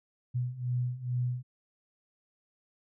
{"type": "beating tone pair", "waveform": "sine", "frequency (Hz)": [122.5, 124.8], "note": ["B2", "B2"], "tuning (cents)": [-14, 19], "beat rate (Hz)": 2.3, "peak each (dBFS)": [-34, -31], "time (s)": [0.34, 1.43], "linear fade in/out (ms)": 20, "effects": []}